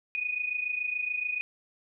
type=tone pair together; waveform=sine; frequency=2473 / 2500 Hz; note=D#7 / D#7; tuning=-11 / +8 cents; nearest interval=unison; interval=19 cents; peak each=-30 / -34 dBFS; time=0.15-1.41 s; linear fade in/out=0 ms; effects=none